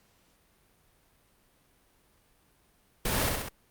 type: noise with echo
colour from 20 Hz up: pink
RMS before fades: -29 dBFS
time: 3.05-3.29 s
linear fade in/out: 5 ms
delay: 66 ms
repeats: 3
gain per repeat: -3 dB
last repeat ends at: 3.488 s
effects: pink hiss -66 dBFS RMS until 3.7 s + Opus 48 kbps